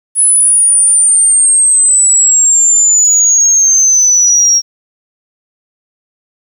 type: exponential sweep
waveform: sine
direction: down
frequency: 10220 to 5588 Hz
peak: -4 dBFS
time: 0.15-4.62 s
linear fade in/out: 50 ms
effects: tanh soft clip ceiling 0 dBFS + 7-bit